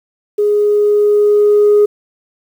sine tone with level ramp, 415.3 Hz, G#4, in tune, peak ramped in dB -9 to -4 dBFS, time 0.38-1.86 s, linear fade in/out 10 ms, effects tanh soft clip ceiling -3 dBFS + 7-bit

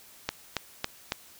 click train, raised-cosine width 0.2 ms, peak -10 dBFS, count 4, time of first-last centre 0.29-1.121 s, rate 3.61 Hz, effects white hiss -53 dBFS RMS until 1.39 s

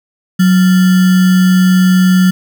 sine tone with sample-and-hold, 184.5 Hz, F#3, 5 cents flat, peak -5 dBFS, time 0.39-2.31 s, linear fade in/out 10 ms, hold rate 1575 Hz, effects none

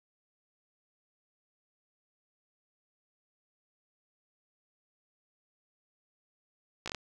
slowing click train, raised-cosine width 0.2 ms, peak -19 dBFS, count 5, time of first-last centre 6.86-6.947 s, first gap 16 ms, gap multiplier 1.21, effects none

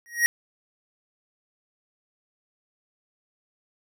square tone with exponential growth, 1889 Hz, A#6, 22 cents sharp, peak -14 dBFS, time 0.06-0.26 s, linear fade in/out 0 ms, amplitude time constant 43 ms, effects none

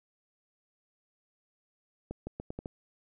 accelerating click train, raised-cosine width 2 ms, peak -24 dBFS, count 6, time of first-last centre 2.11-2.658 s, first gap 160 ms, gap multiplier 0.81, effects none

